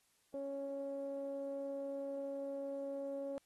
sawtooth tone with low-pass filter, 277.2 Hz, C#4, in tune, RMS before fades -42 dBFS, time 0.34-3.38 s, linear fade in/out 0 ms, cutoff 560 Hz, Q 5, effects white hiss -75 dBFS RMS until 3.45 s + AAC 32 kbps

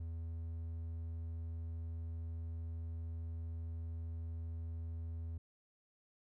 triangle tone, 82.41 Hz, E2, in tune, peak -38 dBFS, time 0-5.38 s, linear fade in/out 5 ms, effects none

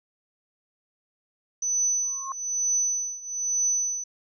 sine tone with tremolo, 6000 Hz, F#8, 23 cents sharp, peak -20 dBFS, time 1.62-4.04 s, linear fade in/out 5 ms, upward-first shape triangle, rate 1.1 Hz, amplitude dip 90%
sine tone with exponential growth, 1080 Hz, C#6, 45 cents flat, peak -26 dBFS, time 2.02-2.32 s, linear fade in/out 1 ms, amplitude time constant 65 ms
effects none

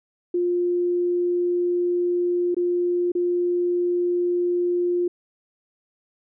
sine tone with dropouts, 352.5 Hz, F4, 16 cents sharp, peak -19 dBFS, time 0.34-5.08 s, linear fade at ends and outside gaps 5 ms, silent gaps 2.546-2.566 / 3.119-3.151 s, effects none

